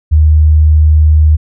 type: tone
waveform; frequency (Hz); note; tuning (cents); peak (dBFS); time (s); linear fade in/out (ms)
sine; 77; D#2; -17; -3; 0.11-1.37; 20
effects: none

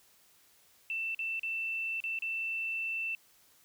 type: tone with dropouts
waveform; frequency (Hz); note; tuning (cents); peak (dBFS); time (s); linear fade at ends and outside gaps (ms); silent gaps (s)
sine; 2671; E7; +22; -32; 0.9-3.15; 1; 1.147-1.191 / 1.395-1.432 / 2.003-2.039 / 2.189-2.222
effects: white hiss -64 dBFS RMS until 3.64 s

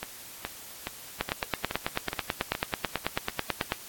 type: two click trains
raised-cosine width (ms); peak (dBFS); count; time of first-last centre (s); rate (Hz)
0.3; -15 / -10; 7 / 24; 0.03-2.551 / 1.21-3.721; 2.38 / 9.16
effects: white hiss -45 dBFS RMS until 3.88 s + AAC 64 kbps

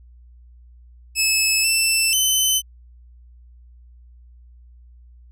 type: tone with pitch steps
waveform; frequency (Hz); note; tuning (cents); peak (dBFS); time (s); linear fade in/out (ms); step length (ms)
15% pulse; 2599 / 2663 / 3045; E7 / E7 / F#7; -25 / +17 / +49; -9; 1.15-2.62; 50; 490
effects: added 60 Hz sine -44 dBFS peak until 5.31 s

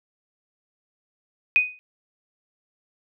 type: tone with exponential decay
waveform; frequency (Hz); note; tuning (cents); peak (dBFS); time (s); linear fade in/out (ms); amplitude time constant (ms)
sine; 2493; D#7; +3; -11; 1.56-1.79; 0; 49
effects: none

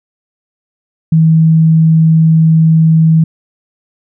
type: tone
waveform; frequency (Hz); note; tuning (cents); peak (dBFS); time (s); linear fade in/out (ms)
sine; 160.8; E3; -43; -4; 1.12-3.24; 5
effects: none

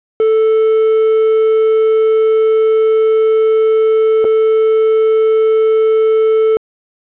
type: tone with dropouts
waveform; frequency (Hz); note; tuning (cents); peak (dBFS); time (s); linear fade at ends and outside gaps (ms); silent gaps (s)
triangle; 440; A4; 0; -6; 0.2-6.57; 1; 4.244-4.25
effects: resampled to 8000 Hz + 7-bit

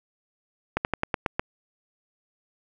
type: slowing click train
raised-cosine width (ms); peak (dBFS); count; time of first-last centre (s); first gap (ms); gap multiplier
0.5; -8; 7; 0.77-1.395; 79; 1.11
effects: none

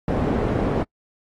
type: low-pass noise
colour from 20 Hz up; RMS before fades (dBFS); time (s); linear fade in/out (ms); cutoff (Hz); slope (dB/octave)
white; -22; 0.08-0.83; 2; 420; 12
effects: noise-tail reverb RT60 0.1 s tail -26 dB re dry + AAC 32 kbps

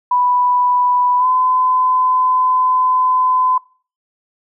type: tone with pitch glide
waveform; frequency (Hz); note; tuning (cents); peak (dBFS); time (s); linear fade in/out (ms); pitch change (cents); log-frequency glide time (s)
sine; 988 to 1016.4; B5 to B5; 0 to +49; -11; 0.11-3.58; 5; +49; 1.18-1.26
effects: noise-tail reverb RT60 0.4 s tail -22 dB re dry

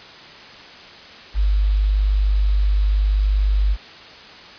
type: tone with quantisation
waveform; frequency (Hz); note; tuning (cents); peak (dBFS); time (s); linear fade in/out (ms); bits
sine; 50.4; G1; +49; -14; 1.34-3.77; 50; 7
effects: white hiss -40 dBFS RMS until 4.58 s + resampled to 11025 Hz

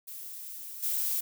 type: noise with level steps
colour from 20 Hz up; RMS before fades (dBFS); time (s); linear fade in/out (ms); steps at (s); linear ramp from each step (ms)
violet; -42 / -30; 0.07-1.21; 10; 0.82; 20
effects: none

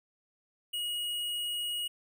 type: tone with tanh clipping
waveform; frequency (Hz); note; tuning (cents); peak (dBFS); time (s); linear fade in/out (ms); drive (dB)
sine; 2892; F#7; -40; -33; 0.73-1.88; 10; 18
effects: none

